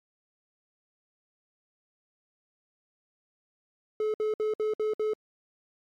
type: tone bursts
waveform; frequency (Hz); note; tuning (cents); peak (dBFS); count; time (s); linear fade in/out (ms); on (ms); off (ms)
triangle; 429.9; A4; -40; -23; 6; 4-5.135; 2; 140; 59
effects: MP3 96 kbps